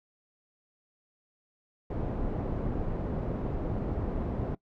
pink low-pass noise, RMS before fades -32 dBFS, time 1.9-4.55 s, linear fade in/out 5 ms, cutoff 560 Hz, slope 12 dB/octave, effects noise-tail reverb RT60 0.1 s tail -21 dB re dry

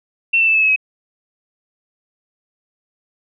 sine tone with pitch steps, 2700 / 2669 / 2638 / 2608 / 2578 / 2548 Hz, E7 / E7 / E7 / E7 / E7 / D#7, +41 / +21 / +1 / -19 / -39 / +41 cents, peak -11 dBFS, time 0.33-0.762 s, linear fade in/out 10 ms, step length 72 ms, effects none

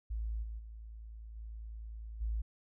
sine tone with level steps, 55 Hz, A1, in tune, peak -34 / -39 / -45 / -42 / -32 dBFS, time 0.1-2.42 s, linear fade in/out 10 ms, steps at 0.42 / 0.58 / 1.35 / 2.2 s, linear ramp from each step 20 ms, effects none

